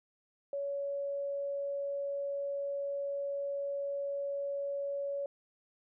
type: tone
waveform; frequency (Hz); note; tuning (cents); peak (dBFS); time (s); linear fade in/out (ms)
sine; 562; C#5; +24; -33; 0.53-5.26; 2
effects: none